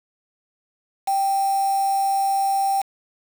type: tone with quantisation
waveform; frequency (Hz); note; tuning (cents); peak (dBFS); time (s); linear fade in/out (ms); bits
sine; 784; G5; 0; -18; 1.07-2.82; 10; 5
effects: none